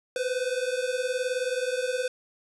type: beating tone pair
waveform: square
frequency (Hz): 496.1 / 515.1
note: B4 / C5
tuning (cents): +8 / -27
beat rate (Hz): 19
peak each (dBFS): -30 / -30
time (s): 0.16-2.08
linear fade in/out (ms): 2
effects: resampled to 24000 Hz + 10-bit